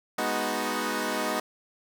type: chord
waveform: 10% pulse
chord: G# minor seventh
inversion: none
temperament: equal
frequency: 207.7 / 246.9 / 311.1 / 370 Hz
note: G#3 / B3 / D#4 / F#4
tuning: 0 / 0 / 0 / 0 cents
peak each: -25 / -23 / -24 / -26 dBFS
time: 0.18-1.4 s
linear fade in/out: 5 ms
effects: none